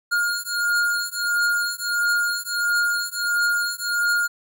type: beating tone pair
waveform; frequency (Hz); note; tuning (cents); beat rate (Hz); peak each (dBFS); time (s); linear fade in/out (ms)
square; 1420 / 1421.5; F6 / F6; +28 / +30; 1.5; -24; 0.11-4.28; 20
effects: none